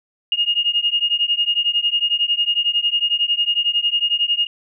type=beating tone pair; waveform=sine; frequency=2845 / 2856 Hz; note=F7 / F7; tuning=+31 / +38 cents; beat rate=11 Hz; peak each=-19 dBFS; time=0.32-4.47 s; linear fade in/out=2 ms; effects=none